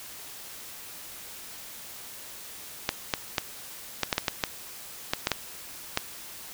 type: clicks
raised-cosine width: 0.2 ms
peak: -6 dBFS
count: 12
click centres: 2.891 / 3.138 / 3.382 / 4.033 / 4.128 / 4.181 / 4.282 / 4.438 / 5.135 / 5.271 / 5.317 / 5.974 s
effects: white hiss -43 dBFS RMS until 6.53 s